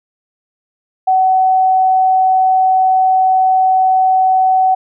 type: tone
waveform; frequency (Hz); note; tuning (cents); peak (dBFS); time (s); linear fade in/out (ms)
sine; 753; F#5; +30; -8; 1.07-4.75; 10
effects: none